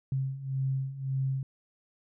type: beating tone pair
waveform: sine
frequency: 132.7 / 134.5 Hz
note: C3 / C3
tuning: +25 / +48 cents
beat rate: 1.8 Hz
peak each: -34 / -30 dBFS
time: 0.12-1.43 s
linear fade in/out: 2 ms
effects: none